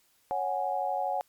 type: chord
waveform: sine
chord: C# suspended fourth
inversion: none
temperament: just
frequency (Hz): 554.4 / 739.2 / 831.5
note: C#5 / F#5 / G#5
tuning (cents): 0 / -2 / +2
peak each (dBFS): -34 / -30 / -32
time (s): 0.31-1.21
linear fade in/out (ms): 0
effects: white hiss -67 dBFS RMS until 1.28 s + MP3 96 kbps